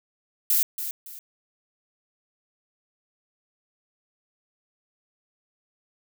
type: noise with echo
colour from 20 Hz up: violet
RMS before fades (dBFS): -21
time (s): 0.5-0.63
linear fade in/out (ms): 2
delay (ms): 280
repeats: 2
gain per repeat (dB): -10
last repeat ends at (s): 1.19
effects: none